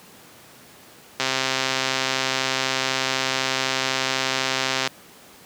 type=click train; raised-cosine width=0.2 ms; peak=-4 dBFS; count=486; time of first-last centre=1.2-4.874 s; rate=132 Hz; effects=pink hiss -47 dBFS RMS until 5.45 s + high-pass 150 Hz 12 dB/octave